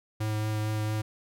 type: tone with vibrato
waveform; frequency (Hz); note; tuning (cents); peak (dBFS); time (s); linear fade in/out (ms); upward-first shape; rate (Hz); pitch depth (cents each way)
square; 107.6; A2; -38; -28; 0.2-1.02; 10; triangle; 4.4; 13
effects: none